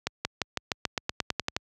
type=accelerating click train; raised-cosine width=0.2 ms; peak=-9 dBFS; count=13; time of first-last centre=0.07-1.565 s; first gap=180 ms; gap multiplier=0.93; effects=high-pass 60 Hz 12 dB/octave